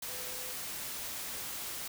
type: tone in noise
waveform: sine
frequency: 504 Hz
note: B4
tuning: 35 cents sharp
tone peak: -50 dBFS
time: 0.08-0.53 s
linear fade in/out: 5 ms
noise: white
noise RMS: -40 dBFS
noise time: 0.02-1.88 s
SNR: -13 dB
effects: none